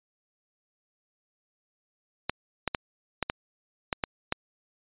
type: clicks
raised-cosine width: 0.3 ms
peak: -10 dBFS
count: 8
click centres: 2.296 / 2.677 / 2.748 / 3.227 / 3.299 / 3.928 / 4.038 / 4.324 s
effects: resampled to 8000 Hz